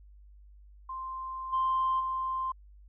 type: tone with level steps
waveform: sine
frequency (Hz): 1046.5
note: C6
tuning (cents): 0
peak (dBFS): -35 / -24 / -29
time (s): 0.89-2.52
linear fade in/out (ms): 5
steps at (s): 1.52 / 1.99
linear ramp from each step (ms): 20
effects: tanh soft clip ceiling -21 dBFS + added 50 Hz sine -51 dBFS peak until 2.88 s